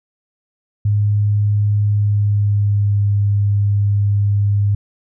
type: tone with pitch glide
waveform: sine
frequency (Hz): 103.6 to 101.7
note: G#2 to G#2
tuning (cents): -4 to -36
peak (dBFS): -12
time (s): 0.85-4.75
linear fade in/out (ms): 5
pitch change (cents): -32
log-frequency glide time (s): 1.87-3.07
effects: none

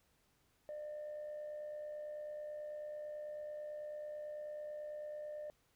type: tone with amplitude modulation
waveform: sine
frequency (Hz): 600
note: D5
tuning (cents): +37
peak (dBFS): -39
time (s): 0.69-5.5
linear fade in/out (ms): 0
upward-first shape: sine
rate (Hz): 69.1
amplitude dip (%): 45
effects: tanh soft clip ceiling -40 dBFS + pink hiss -75 dBFS RMS until 5.75 s

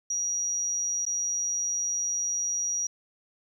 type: tone with dropouts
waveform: sine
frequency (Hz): 5760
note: F#8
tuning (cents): -47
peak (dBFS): -26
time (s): 0.1-2.87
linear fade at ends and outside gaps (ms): 5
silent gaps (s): 1.053-1.064
effects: 10-bit

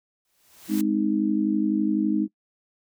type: noise with exponential growth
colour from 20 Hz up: white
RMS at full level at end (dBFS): -35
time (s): 0.25-0.81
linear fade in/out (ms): 1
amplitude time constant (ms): 120
type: chord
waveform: sine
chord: Ab major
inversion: none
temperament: just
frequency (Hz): 207.7 / 259.6 / 311.5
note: Ab3 / C4 / Eb4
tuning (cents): 0 / -13 / +2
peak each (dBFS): -24 / -28 / -23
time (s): 0.68-2.28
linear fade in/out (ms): 50
effects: noise-tail reverb RT60 0.1 s tail -23 dB re dry

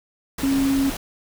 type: tone in noise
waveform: sine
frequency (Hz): 272.6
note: C#4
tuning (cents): -29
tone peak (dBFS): -17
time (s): 0.43-0.9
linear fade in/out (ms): 5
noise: pink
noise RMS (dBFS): -30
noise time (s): 0.38-0.97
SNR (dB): +10
effects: none

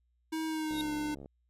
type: tone with pitch glide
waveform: square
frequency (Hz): 318.5 to 300.6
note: D#4 to D4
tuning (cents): +41 to +40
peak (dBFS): -33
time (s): 0.32-1.15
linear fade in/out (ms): 10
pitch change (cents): -101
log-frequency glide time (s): 0.46-0.94
type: tone with exponential growth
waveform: square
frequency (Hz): 3756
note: A#7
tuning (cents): +12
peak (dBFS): -33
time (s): 0.65-0.81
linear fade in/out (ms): 0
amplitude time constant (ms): 34
type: click train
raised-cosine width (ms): 2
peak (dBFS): -34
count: 39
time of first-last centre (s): 0.71-1.259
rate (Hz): 69.2
effects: added 60 Hz sine -70 dBFS peak until 1.49 s + resampled to 32000 Hz

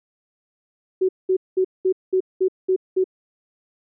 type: tone bursts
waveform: sine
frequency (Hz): 374.5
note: F#4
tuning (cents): +21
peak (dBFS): -15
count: 8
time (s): 1.01-3.042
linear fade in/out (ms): 10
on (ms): 79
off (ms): 200
effects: none

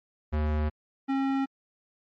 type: tone pair in turn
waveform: square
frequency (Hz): 76 / 270.8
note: D#2 / C#4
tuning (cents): -40 / -40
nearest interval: octave + minor seventh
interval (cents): 2200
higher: second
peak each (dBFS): -25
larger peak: neither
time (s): 0.32-0.7 / 1.08-1.46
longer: neither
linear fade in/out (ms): 20
effects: low-pass 2000 Hz 12 dB/octave + MP3 48 kbps

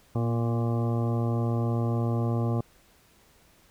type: harmonic tone with a mistuned harmonic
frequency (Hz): 116.54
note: A#2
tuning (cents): 0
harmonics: 1 / 2 / 3 / 4 / 5 / 6 / 7 / 9 / 10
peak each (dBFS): -25 / -31 / -35 / -37 / -39 / -41 / -42 / -44 / -45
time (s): 0.15-2.61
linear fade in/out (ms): 5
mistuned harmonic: 2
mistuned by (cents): +27
effects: pink hiss -60 dBFS RMS until 3.7 s

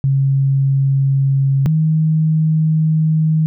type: tone pair in turn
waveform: sine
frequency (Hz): 136.6 / 157.41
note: C#3 / D#3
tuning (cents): -25 / +20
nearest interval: major second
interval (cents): 245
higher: second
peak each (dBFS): -11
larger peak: neither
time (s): 0.04-1.66 / 1.66-3.46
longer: second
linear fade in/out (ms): 0
effects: none

